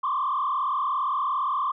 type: tone with frequency modulation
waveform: sine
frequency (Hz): 1108.7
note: C#6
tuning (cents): 0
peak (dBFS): -22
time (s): 0.03-1.72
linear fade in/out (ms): 10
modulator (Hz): 37.4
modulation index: 2.2
effects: tanh soft clip ceiling -18 dBFS